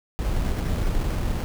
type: noise with sample-and-hold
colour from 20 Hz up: brown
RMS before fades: -24 dBFS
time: 0.19-1.44 s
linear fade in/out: 0 ms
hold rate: 3675 Hz
effects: none